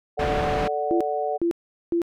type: chord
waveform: sine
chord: D major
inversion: second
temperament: equal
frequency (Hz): 440 / 587.3 / 740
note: A4 / D5 / F#5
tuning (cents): 0 / 0 / 0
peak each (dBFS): -28 / -28 / -26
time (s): 0.17-1.38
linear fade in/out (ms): 20
type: low-pass noise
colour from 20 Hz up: pink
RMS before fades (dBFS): -27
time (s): 0.19-0.68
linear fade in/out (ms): 5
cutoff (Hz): 2400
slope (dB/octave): 12
type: tone bursts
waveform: sine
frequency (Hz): 340.4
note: F4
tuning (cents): -44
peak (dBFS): -19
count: 3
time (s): 0.91-2.018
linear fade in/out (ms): 0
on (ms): 96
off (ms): 410
effects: none